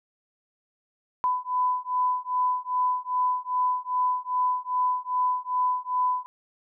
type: beating tone pair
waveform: sine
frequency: 1000 / 1002.5 Hz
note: B5 / B5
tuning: +21 / +26 cents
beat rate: 2.5 Hz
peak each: -26 / -26 dBFS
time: 1.24-6.26 s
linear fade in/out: 0 ms
effects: none